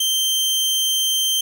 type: tone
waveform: sawtooth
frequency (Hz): 3136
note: G7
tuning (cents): 0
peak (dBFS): -14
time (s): 0-1.41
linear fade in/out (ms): 5
effects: none